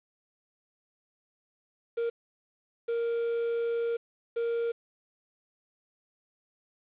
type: tone bursts at uneven times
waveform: triangle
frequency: 466.2 Hz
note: A#4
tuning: in tune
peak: -25 dBFS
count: 3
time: 1.97-2.1 / 2.88-3.97 / 4.36-4.72 s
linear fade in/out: 10 ms
effects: resampled to 8000 Hz + 9-bit